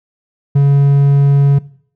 triangle tone, 140.6 Hz, C#3, 25 cents sharp, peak -4 dBFS, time 0.55-1.59 s, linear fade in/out 10 ms, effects noise-tail reverb RT60 0.6 s tail -20 dB re dry

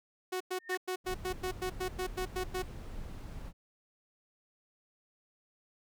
sawtooth tone bursts, 368.9 Hz, F#4, 5 cents flat, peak -29 dBFS, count 13, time 0.32-2.625 s, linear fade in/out 10 ms, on 85 ms, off 100 ms
sine tone with exponential growth, 1825 Hz, A#6, 37 cents flat, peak -30 dBFS, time 0.58-0.75 s, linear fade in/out 2 ms, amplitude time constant 36 ms
brown noise, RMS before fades -43 dBFS, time 1.04-3.53 s, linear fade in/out 50 ms
effects none

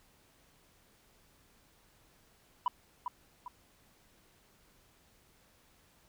sine tone with echo, 987 Hz, B5, 1 cent flat, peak -24 dBFS, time 2.66-2.68 s, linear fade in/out 2 ms, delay 400 ms, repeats 2, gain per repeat -8 dB, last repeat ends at 3.48 s, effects tanh soft clip ceiling -25 dBFS + pink hiss -66 dBFS RMS until 6.08 s

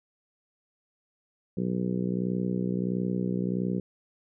harmonic tone, 61.5 Hz, B1, 7 cents flat, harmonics 2 / 3 / 4 / 5 / 6 / 7 / 8, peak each -36 / -28 / -35 / -38 / -36 / -38 / -41 dBFS, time 1.57-3.8 s, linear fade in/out 5 ms, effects none

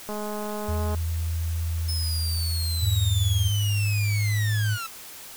click train, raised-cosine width 1 ms, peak -20 dBFS, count 181, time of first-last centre 0.09-0.947 s, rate 210 Hz
sine tone, 82.41 Hz, E2, in tune, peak -24 dBFS, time 0.68-3.5 s, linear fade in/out 10 ms
sawtooth linear sweep, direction down, 5230 to 1300 Hz, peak -27 dBFS, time 1.88-4.87 s, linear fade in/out 10 ms
sine tone with pitch glide, 103.1 to 106.12 Hz, G#2 to G#2, -12 to +38 cents, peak -21 dBFS, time 2.8-4.78 s, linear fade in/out 50 ms, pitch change +50 cents, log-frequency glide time 3.94-4.51 s
effects white hiss -42 dBFS RMS until 5.36 s

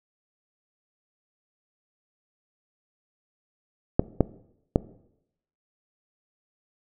clicks, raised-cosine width 2 ms, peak -4 dBFS, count 3, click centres 3.995 / 4.207 / 4.759 s, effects noise-tail reverb RT60 0.8 s tail -19 dB re dry

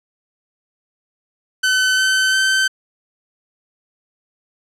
sawtooth tone with pitch steps, 1518 / 1530.3 / 1542.8 Hz, F#6 / G6 / G6, +44 / -42 / -28 cents, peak -10 dBFS, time 1.63-2.68 s, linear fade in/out 10 ms, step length 350 ms, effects low-pass 9000 Hz 12 dB/octave

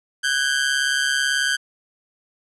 sawtooth ring-modulated tone, 1568 Hz, G6, in tune, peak -12 dBFS, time 0.23-1.57 s, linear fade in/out 20 ms, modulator 69.1 Hz, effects resampled to 24000 Hz

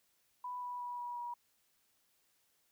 sine tone with pitch steps, 990 / 982.6 / 975.2 / 967.9 / 960.7 Hz, B5 / B5 / B5 / B5 / B5, +4 / -9 / -22 / -35 / -48 cents, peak -39 dBFS, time 0.44-1.34 s, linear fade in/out 5 ms, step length 180 ms, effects white hiss -75 dBFS RMS until 2.71 s

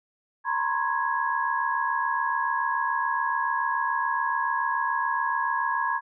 sine tone cluster, 930 / 1010 / 1077 / 1661 Hz, A#5 / B5 / C6 / G#6, -4 / +39 / +50 / 0 cents, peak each -29 dBFS, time 0.44-6.01 s, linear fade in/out 50 ms, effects none

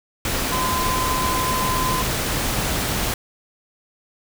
sine tone in noise, 1024 Hz, C6, 38 cents flat, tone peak -22 dBFS, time 0.52-2.02 s, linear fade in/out 2 ms, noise pink, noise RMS -23 dBFS, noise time 0.25-3.14 s, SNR -2 dB, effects none

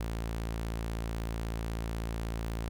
sawtooth tone, 56.2 Hz, A1, 37 cents sharp, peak -29 dBFS, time 0-2.69 s, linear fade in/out 5 ms, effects none

